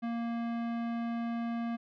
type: tone with tanh clipping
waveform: sine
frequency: 233.1 Hz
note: A#3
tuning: in tune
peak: -34 dBFS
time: 0.02-1.77 s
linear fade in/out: 20 ms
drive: 18 dB
effects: none